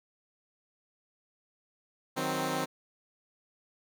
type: chord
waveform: 10% pulse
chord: C diminished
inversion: first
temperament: equal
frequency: 155.56 / 185 / 261.6 Hz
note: Eb3 / Gb3 / C4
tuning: 0 / 0 / 0 cents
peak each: -27 / -29 / -24 dBFS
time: 2.16-2.66 s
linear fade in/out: 20 ms
effects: none